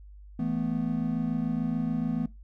triangle chord, E suspended fourth, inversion none, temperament equal, 164.81 / 220 / 246.9 Hz, E3 / A3 / B3, 0 / 0 / 0 cents, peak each -30 / -29 / -28 dBFS, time 0.39-2.26 s, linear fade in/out 5 ms, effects noise-tail reverb RT60 0.2 s tail -20 dB re dry + added 50 Hz sine -45 dBFS peak until 2.43 s

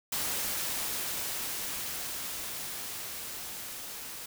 white noise with level ramp, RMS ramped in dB -32 to -42 dBFS, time 0.12-4.26 s, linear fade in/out 5 ms, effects none

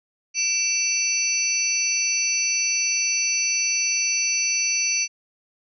sine tone cluster, 2329 / 2688 / 4551 / 5910 Hz, D7 / E7 / C#8 / F#8, -15 / +33 / +45 / -3 cents, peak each -30 / -27 / -27 / -22 dBFS, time 0.34-5.08 s, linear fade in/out 50 ms, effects none

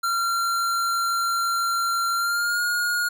square tone with pitch glide, 1373 to 1433 Hz, F6 to F6, -30 to +44 cents, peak -22 dBFS, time 0.03-3.09 s, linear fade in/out 10 ms, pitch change +74 cents, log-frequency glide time 2.15-2.61 s, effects none

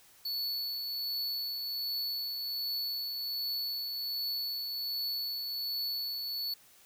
square tone with tremolo, 4435 Hz, C#8, in tune, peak -32 dBFS, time 0.25-6.54 s, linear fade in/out 5 ms, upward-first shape triangle, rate 1.3 Hz, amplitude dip 35%, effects white hiss -60 dBFS RMS until 6.85 s

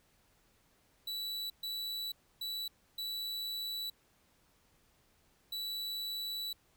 45% pulse tone bursts at uneven times, 3945 Hz, B7, 3 cents flat, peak -37 dBFS, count 5, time 1.07-1.5 / 1.63-2.12 / 2.41-2.68 / 2.98-3.9 / 5.52-6.53 s, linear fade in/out 5 ms, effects pink hiss -70 dBFS RMS until 6.76 s

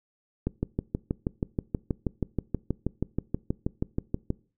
click train, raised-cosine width 3 ms, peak -13 dBFS, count 25, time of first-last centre 0.47-4.304 s, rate 6.26 Hz, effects noise-tail reverb RT60 0.4 s tail -23 dB re dry

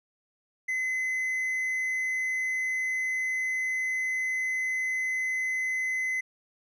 triangle tone, 2038 Hz, C7, 46 cents flat, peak -25 dBFS, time 0.68-6.21 s, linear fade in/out 10 ms, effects resampled to 32000 Hz

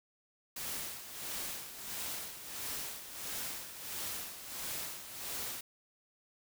white noise with tremolo, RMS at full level -39 dBFS, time 0.56-5.61 s, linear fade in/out 5 ms, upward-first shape sine, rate 1.5 Hz, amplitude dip 65%, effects none

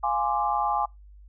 sine chord, D half-diminished seventh, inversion first, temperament equal, 698.5 / 830.6 / 1046.5 / 1174.7 Hz, F5 / Ab5 / C6 / D6, 0 / 0 / 0 / 0 cents, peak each -31 / -25 / -30 / -29 dBFS, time 0.03-0.86 s, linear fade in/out 10 ms, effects noise-tail reverb RT60 0.2 s tail -25 dB re dry + added 50 Hz sine -46 dBFS peak until 1.28 s

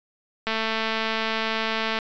click train, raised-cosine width 0.3 ms, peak -10 dBFS, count 338, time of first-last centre 0.47-1.988 s, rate 222 Hz, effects resampled to 16000 Hz

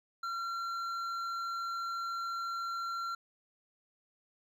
sine tone with hard clipping, 1367 Hz, F6, 37 cents flat, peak -36 dBFS, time 0.23-3.15 s, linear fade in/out 5 ms, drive 7 dB, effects none

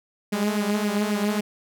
sawtooth tone with flanger, 207.7 Hz, G#3, in tune, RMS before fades -24 dBFS, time 0.32-1.41 s, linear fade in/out 10 ms, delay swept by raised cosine 0.37 to 5.27 ms, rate 3.7 Hz, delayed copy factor +0.65, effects none

